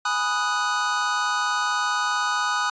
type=chord; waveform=square; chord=G# minor seventh; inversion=none; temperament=equal; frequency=830.6 / 987.8 / 1244.5 / 1480 Hz; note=G#5 / B5 / D#6 / F#6; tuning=0 / 0 / 0 / 0 cents; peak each=-31 / -30 / -26 / -27 dBFS; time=0.05-2.7 s; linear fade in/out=5 ms; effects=resampled to 16000 Hz